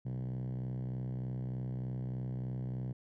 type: tone with band-pass filter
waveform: 5% pulse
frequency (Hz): 63.3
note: B1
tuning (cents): +43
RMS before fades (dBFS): -38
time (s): 0.05-2.93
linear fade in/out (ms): 10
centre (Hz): 140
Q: 6
effects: none